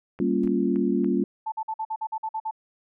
click train, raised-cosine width 0.5 ms, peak -30 dBFS, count 4, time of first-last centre 0.19-1.045 s, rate 3.51 Hz
sine chord, G half-diminished seventh, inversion none, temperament equal, 196 / 233.1 / 277.2 / 349.2 Hz, G3 / Bb3 / Db4 / F4, 0 / 0 / 0 / 0 cents, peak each -26 dBFS, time 0.2-1.24 s, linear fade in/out 2 ms
brown noise with exponential decay, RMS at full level -36 dBFS, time 0.43-0.52 s, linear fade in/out 5 ms, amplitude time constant 18 ms
sine tone bursts, 880 Hz, A5, in tune, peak -26 dBFS, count 10, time 1.46-2.511 s, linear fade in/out 10 ms, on 61 ms, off 49 ms
effects none

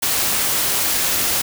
white noise, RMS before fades -19 dBFS, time 0.02-1.42 s, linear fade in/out 10 ms, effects none

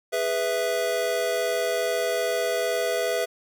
square chord, E major, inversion first, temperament just, 412 / 494.4 / 659.3 Hz, G#4 / B4 / E5, -14 / +2 / 0 cents, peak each -31 / -28 / -27 dBFS, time 0.12-3.26 s, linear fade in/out 20 ms, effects none

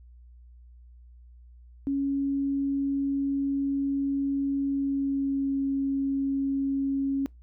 sine tone with pitch glide, 277.2 to 274 Hz, C#4 to C#4, 0 to -20 cents, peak -24 dBFS, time 1.87-7.26 s, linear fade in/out 0 ms, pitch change -20 cents, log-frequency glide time 4.65-5.59 s, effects noise-tail reverb RT60 0.2 s tail -25 dB re dry + added 60 Hz sine -48 dBFS peak until 7.42 s

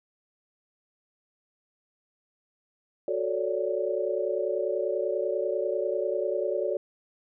sine chord, D major seventh, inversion first, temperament equal with one note detuned, 370 / 440 / 554.4 / 584.6 Hz, F#4 / A4 / C#5 / D5, 0 / 0 / 0 / -8 cents, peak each -31 dBFS, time 3.08-6.77 s, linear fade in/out 2 ms, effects none

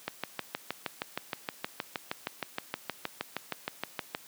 click train, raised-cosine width 0.3 ms, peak -15 dBFS, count 27, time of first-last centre 0.08-4.149 s, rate 6.39 Hz, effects white hiss -53 dBFS RMS until 4.27 s + high-pass 150 Hz 12 dB/octave

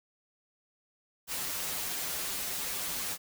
white noise with comb filter, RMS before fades -35 dBFS, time 1.27-3.18 s, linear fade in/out 50 ms, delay 8.9 ms, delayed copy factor -0.95, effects none

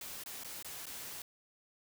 white noise with dropouts, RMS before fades -45 dBFS, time 0.01-1.22 s, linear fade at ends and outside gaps 2 ms, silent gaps 0.237-0.26 / 0.436-0.445 / 0.626-0.646 / 0.857-0.866 s, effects none

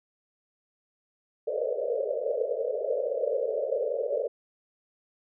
white band-pass noise, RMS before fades -29 dBFS, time 1.47-4.28 s, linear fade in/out 10 ms, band 430 to 610 Hz, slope 96 dB/octave, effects none

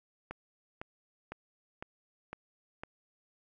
click train, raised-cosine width 0.5 ms, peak -25 dBFS, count 6, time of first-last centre 0.31-2.835 s, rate 1.98 Hz, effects none

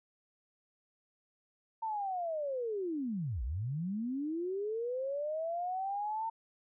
sine linear two-way sweep, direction down then up, 910 to 51.91 to 910 Hz, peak -33 dBFS, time 1.82-6.3 s, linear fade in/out 10 ms, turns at 3.43 s, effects none

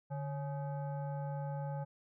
sine tone with frequency modulation, 146.1 Hz, D3, 9 cents flat, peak -36 dBFS, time 0.1-1.85 s, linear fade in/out 20 ms, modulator 698 Hz, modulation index 0.73, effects none

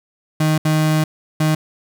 35% pulse tone bursts at uneven times, 155.56 Hz, D#3, in tune, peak -12 dBFS, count 3, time 0.4-0.58 / 0.65-1.04 / 1.4-1.55 s, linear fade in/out 5 ms, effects none

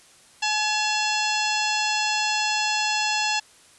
harmonic tone with a mistuned harmonic, 851 Hz, G#5, 42 cents sharp, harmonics 1 / 2 / 3 / 4 / 5 / 6 / 7 / 8 / 9, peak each -26 / -30 / -27 / -32 / -31 / -30 / -36 / -37 / -38 dBFS, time 0.42-3.4 s, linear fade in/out 10 ms, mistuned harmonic 3, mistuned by +100 cents, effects white hiss -53 dBFS RMS until 3.78 s + resampled to 24000 Hz

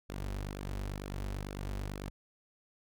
sawtooth tone with flanger, 49 Hz, G1, in tune, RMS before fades -39 dBFS, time 0.09-2.1 s, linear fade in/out 10 ms, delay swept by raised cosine 0.98 to 6.88 ms, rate 2.1 Hz, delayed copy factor -0.55, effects none

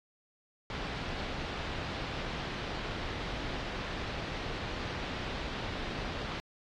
pink low-pass noise, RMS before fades -38 dBFS, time 0.7-6.4 s, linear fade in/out 0 ms, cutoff 4300 Hz, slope 24 dB/octave, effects AAC 48 kbps

